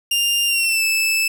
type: tone with pitch glide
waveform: sawtooth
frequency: 2800 to 2628 Hz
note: F7 to E7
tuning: +4 to -6 cents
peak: -13 dBFS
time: 0.11-1.28 s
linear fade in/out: 5 ms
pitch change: -110 cents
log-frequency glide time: 0.46-0.84 s
effects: none